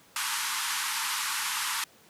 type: band-pass noise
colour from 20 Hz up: pink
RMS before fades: -31 dBFS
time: 0.16-1.84 s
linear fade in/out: 2 ms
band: 870 to 13000 Hz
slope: 96 dB/octave
effects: pink hiss -57 dBFS RMS until 2.09 s + high-pass 150 Hz 12 dB/octave